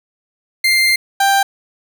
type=tone pair in turn; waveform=30% pulse; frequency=2098 / 788.4 Hz; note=C7 / G5; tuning=+4 / +10 cents; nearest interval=octave + perfect fourth; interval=1694 cents; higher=first; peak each=-8 dBFS; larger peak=neither; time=0.64-0.96 / 1.2-1.43 s; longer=first; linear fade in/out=5 ms; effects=none